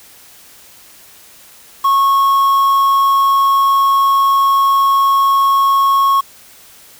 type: tone with quantisation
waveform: triangle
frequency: 1097 Hz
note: C#6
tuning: 18 cents flat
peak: -7 dBFS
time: 1.84-6.21 s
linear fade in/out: 10 ms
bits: 5
effects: white hiss -42 dBFS RMS until 6.99 s